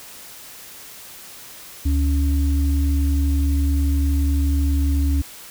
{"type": "tone pair together", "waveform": "sine", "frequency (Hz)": [71.8, 280], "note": ["D2", "C#4"], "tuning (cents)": [-39, 18], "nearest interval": "2 octaves", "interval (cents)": 2357, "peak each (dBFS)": [-16, -25], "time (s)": [1.85, 5.22], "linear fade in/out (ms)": 10, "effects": ["white hiss -40 dBFS RMS until 5.5 s"]}